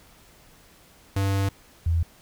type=tone pair in turn; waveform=square / sine; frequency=98 / 83.17 Hz; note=G2 / E2; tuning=0 / +16 cents; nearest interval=minor third; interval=284 cents; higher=first; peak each=-22 / -19 dBFS; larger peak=second; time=1.16-1.49 / 1.86-2.03 s; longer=first; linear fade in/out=5 ms; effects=pink hiss -54 dBFS RMS until 2.21 s